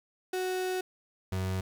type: tone pair in turn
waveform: 35% pulse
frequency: 370 / 93.9 Hz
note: F#4 / F#2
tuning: 0 / +26 cents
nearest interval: 2 octaves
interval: 2374 cents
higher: first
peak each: -28 dBFS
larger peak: neither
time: 0.33-0.81 / 1.32-1.61 s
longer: first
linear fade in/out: 5 ms
effects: 10-bit